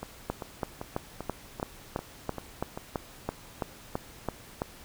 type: two click trains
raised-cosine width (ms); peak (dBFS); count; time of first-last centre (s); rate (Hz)
1; -15 / -21; 14 / 8; 0.3-4.619 / 0.03-2.775; 3.01 / 2.55
effects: pink hiss -50 dBFS RMS until 4.84 s